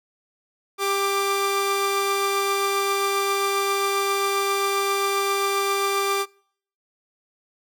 sawtooth tone pair together, 396.1 / 1180.8 Hz, G4 / D6, +18 / +9 cents, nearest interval octave + perfect fifth, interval 1891 cents, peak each -20 dBFS, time 0.78-6.26 s, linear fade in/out 50 ms, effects noise-tail reverb RT60 0.6 s tail -26 dB re dry

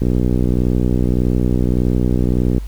click train, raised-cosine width 3 ms, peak -4 dBFS, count 159, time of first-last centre 0.02-2.581 s, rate 61.7 Hz, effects added 50 Hz sine -24 dBFS peak until 2.67 s + pink hiss -46 dBFS RMS until 2.67 s

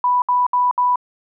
sine tone bursts, 988 Hz, B5, in tune, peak -13 dBFS, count 4, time 0.04-0.958 s, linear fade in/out 2 ms, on 180 ms, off 66 ms, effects none

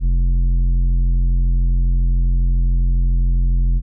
triangle tone with tanh clipping, 43.65 Hz, F1, in tune, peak -14 dBFS, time 0-3.82 s, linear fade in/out 50 ms, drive 13 dB, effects none

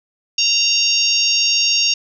harmonic tone, 927 Hz, A#5, 10 cents flat, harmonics 3 / 4 / 5 / 6 / 7, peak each -18 / -25 / -21 / -17 / -23 dBFS, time 0.38-1.94 s, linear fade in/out 5 ms, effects none

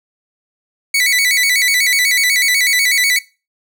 sawtooth tone with vibrato, 2104 Hz, C7, 9 cents sharp, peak -8 dBFS, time 0.94-3.19 s, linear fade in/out 5 ms, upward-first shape square, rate 8.1 Hz, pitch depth 100 cents each way, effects noise-tail reverb RT60 0.3 s tail -20 dB re dry

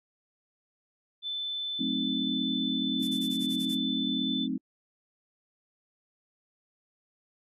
sine tone, 3520 Hz, A7, in tune, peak -31 dBFS, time 1.22-4.48 s, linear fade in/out 50 ms
sine chord, F# diminished seventh, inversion none, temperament equal, 185 / 220 / 261.6 / 311.1 Hz, F#3 / A3 / C4 / Eb4, 0 / 0 / 0 / 0 cents, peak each -37 / -34 / -31 / -36 dBFS, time 1.79-4.58 s, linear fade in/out 10 ms
violet noise bursts, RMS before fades -39 dBFS, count 8, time 3.02-3.749 s, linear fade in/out 5 ms, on 57 ms, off 39 ms
effects AAC 32 kbps

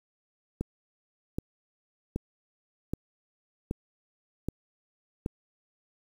click train, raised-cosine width 3 ms, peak -17 dBFS, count 7, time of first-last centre 0.61-5.261 s, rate 1.29 Hz, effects 8-bit

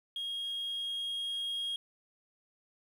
sine tone with level ramp, 3265 Hz, G#7, 30 cents flat, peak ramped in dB -33 to -30 dBFS, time 0.16-1.76 s, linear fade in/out 2 ms, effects tanh soft clip ceiling -32 dBFS + 10-bit

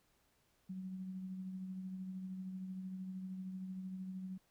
sine tone with tremolo, 187.2 Hz, F#3, 20 cents sharp, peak -40 dBFS, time 0.69-4.38 s, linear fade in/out 10 ms, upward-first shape triangle, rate 13 Hz, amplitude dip 40%, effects pink hiss -75 dBFS RMS until 4.5 s

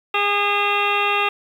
harmonic tone with a mistuned harmonic, 408.5 Hz, G#4, 29 cents flat, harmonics 1 / 2 / 3 / 4 / 5 / 6 / 7 / 8 / 9, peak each -26 / -24 / -22 / -32 / -29 / -28 / -22 / -31 / -31 dBFS, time 0.14-1.29 s, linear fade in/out 5 ms, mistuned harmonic 7, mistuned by -83 cents, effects 8-bit

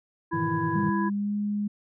harmonic tone, 332.2 Hz, E4, 13 cents sharp, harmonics 1 / 3 / 5, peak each -29 / -29 / -35 dBFS, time 0.31-1.1 s, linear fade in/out 20 ms
triangle chord, E major seventh, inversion first, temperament equal, 103.83 / 123.47 / 155.56 / 164.81 Hz, G#2 / B2 / D#3 / E3, 0 / 0 / 0 / 0 cents, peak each -34 / -35 / -30 / -30 dBFS, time 0.33-0.9 s, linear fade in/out 10 ms
sine tone with pitch glide, 199.9 to 206.5 Hz, G3 to G#3, +34 to -10 cents, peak -25 dBFS, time 0.75-1.68 s, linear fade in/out 10 ms, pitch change +56 cents, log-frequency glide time 0.99-1.35 s
effects none

